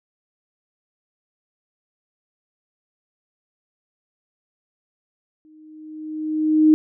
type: tone with exponential growth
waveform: sine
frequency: 310 Hz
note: D#4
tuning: 6 cents flat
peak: -8 dBFS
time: 5.45-6.74 s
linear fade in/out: 0 ms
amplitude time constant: 280 ms
effects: none